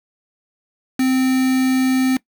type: tone with quantisation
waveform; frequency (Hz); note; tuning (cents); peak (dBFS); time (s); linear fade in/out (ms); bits
triangle; 260; C4; -11; -12; 0.99-2.17; 5; 4
effects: noise-tail reverb RT60 0.1 s tail -21 dB re dry